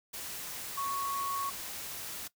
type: tone in noise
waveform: sine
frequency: 1108.7 Hz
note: C#6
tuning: in tune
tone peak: -32 dBFS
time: 0.77-1.5 s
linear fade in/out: 10 ms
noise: white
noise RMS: -41 dBFS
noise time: 0.13-2.28 s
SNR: +6 dB
effects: noise-tail reverb RT60 0.1 s tail -18 dB re dry